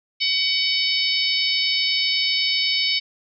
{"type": "harmonic tone", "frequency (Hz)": 752, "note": "F#5", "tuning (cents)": 28, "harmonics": [3, 4, 5, 6, 7], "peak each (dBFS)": [-25, -25, -25, -25, -25], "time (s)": [0.2, 3], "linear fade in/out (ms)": 20, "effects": []}